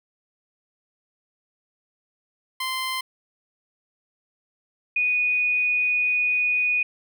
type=tone pair in turn; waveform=15% pulse / sine; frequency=1040 / 2474 Hz; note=C6 / D#7; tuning=-11 / -10 cents; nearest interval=octave + minor third; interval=1501 cents; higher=second; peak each=-19 dBFS; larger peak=neither; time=2.6-3.01 / 4.96-6.83 s; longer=second; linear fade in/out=5 ms; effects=none